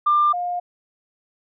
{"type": "tone pair in turn", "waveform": "sine", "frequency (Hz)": [1193, 709.4], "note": ["D6", "F5"], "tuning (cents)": [27, 27], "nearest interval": "major sixth", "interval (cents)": 900, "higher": "first", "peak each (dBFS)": [-13, -22], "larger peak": "first", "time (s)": [[0.06, 0.33], [0.33, 0.6]], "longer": "neither", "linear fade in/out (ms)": 10, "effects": ["tanh soft clip ceiling -9 dBFS"]}